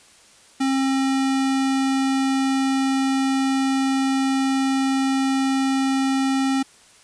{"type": "tone", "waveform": "square", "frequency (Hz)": 268.1, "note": "C4", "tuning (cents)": 42, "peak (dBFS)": -19, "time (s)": [0.6, 6.63], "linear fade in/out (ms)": 10, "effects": ["white hiss -51 dBFS RMS until 7.03 s", "resampled to 22050 Hz"]}